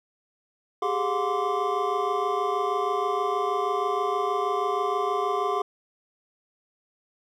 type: tone cluster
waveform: triangle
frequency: 393.4 / 419.7 / 718 / 1041 / 1162 Hz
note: G4 / G#4 / F5 / C6 / D6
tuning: +6 / +18 / +48 / -9 / -19 cents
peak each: -28 dBFS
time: 0.82-5.62 s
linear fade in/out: 5 ms
effects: none